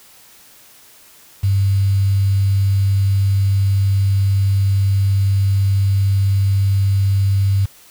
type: tone with quantisation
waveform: sine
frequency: 98.1 Hz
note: G2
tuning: 2 cents sharp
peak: -12 dBFS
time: 1.43-7.66 s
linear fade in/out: 10 ms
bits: 6
effects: white hiss -46 dBFS RMS until 7.9 s